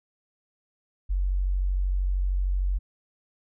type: tone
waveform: sine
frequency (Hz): 46.54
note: F#1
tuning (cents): +11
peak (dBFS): -22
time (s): 1.09-2.79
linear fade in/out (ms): 20
effects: none